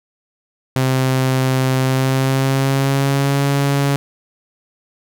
sawtooth tone with pitch glide, 130.81 to 140.2 Hz, C3 to C#3, 0 to +20 cents, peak -10 dBFS, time 0.76-3.96 s, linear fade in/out 0 ms, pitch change +120 cents, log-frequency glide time 1.81-3.46 s, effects none

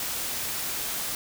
white noise, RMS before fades -31 dBFS, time 0-1.15 s, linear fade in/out 2 ms, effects none

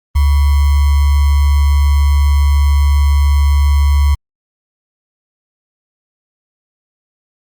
sine tone with sample-and-hold, 71.4 Hz, D2, 48 cents flat, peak -7 dBFS, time 0.15-4.15 s, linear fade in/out 10 ms, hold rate 1050 Hz, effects Opus 32 kbps

